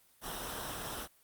pink noise with comb filter, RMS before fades -40 dBFS, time 0.21-1.08 s, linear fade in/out 50 ms, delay 0.44 ms, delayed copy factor -0.55, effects white hiss -66 dBFS RMS until 1.23 s + Opus 32 kbps

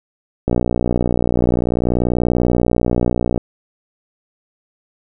click train, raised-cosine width 2 ms, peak -3 dBFS, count 176, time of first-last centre 0.48-3.377 s, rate 60.4 Hz, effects none

